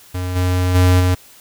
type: tone with level steps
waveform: square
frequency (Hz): 90.8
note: F#2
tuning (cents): -32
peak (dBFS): -21 / -15 / -10 / -13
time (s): 0.14-1.15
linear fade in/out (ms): 10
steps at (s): 0.35 / 0.74 / 0.99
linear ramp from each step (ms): 20
effects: white hiss -45 dBFS RMS until 1.4 s